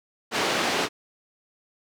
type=band-pass noise; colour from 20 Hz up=pink; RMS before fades=-25 dBFS; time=0.31-0.89 s; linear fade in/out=50 ms; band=310 to 5000 Hz; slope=12 dB/octave; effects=none